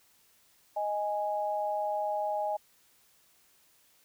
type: tone pair together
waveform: sine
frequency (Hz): 622.3 / 829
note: D#5 / G#5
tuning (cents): 0 / -3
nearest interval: perfect fourth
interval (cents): 497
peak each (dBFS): -32 / -31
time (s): 0.76-2.57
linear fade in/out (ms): 10
effects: white hiss -65 dBFS RMS until 4.04 s